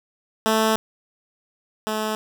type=tone pair in turn; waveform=10% pulse; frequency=220 / 216.1 Hz; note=A3 / A3; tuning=0 / -31 cents; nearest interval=unison; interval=31 cents; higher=first; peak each=-9 / -15 dBFS; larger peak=first; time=0.46-0.76 / 1.87-2.15 s; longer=first; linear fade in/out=0 ms; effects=none